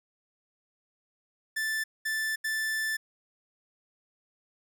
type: tone bursts at uneven times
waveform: 45% pulse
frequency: 1760 Hz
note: A6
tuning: in tune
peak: -28 dBFS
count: 3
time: 1.56-1.84 / 2.05-2.36 / 2.44-2.97 s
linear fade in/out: 10 ms
effects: none